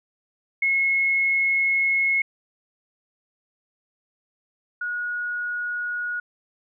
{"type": "tone pair in turn", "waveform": "sine", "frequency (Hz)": [2174, 1451], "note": ["C#7", "F#6"], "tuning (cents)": [-34, -34], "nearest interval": "perfect fifth", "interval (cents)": 700, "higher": "first", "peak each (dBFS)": [-18, -25], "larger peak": "first", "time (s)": [[0.62, 2.22], [4.81, 6.2]], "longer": "first", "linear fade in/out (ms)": 5, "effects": []}